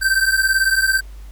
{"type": "beating tone pair", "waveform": "square", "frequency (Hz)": [1548, 1566], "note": ["G6", "G6"], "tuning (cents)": [-22, -2], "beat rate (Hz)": 18, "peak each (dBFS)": -18, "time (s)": [0.01, 1.01], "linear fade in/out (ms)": 20, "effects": ["added 50 Hz sine -33 dBFS peak until 1.31 s", "pink hiss -51 dBFS RMS until 1.31 s"]}